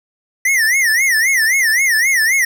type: tone with vibrato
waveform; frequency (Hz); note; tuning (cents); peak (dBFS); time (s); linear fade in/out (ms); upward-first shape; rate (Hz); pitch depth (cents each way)
square; 1950; B6; -23; -12; 0.45-2.45; 5; sine; 3.8; 200
effects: none